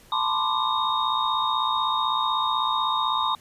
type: tone cluster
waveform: sine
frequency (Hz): 881 / 1003 / 1059 / 1183 / 3708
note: A5 / B5 / C6 / D6 / A#7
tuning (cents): +2 / +26 / +21 / +12 / -10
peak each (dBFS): -28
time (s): 0.12-3.35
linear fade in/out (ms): 2
effects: pink hiss -53 dBFS RMS until 3.4 s + resampled to 32000 Hz